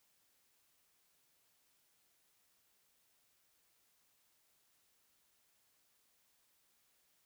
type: silence
effects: white hiss -75 dBFS RMS until 7.25 s